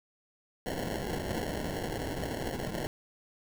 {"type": "noise with sample-and-hold", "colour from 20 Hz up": "white", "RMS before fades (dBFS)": -35, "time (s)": [0.66, 2.87], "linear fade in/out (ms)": 0, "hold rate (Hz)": 1225, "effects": []}